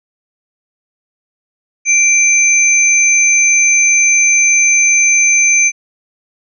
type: tone pair together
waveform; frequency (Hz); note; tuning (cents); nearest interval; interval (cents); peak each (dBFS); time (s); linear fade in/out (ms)
sine; 2349 / 6167; D7 / G8; 0 / -29; octave + perfect fourth; 1671; -10; 1.85-5.72; 50
effects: none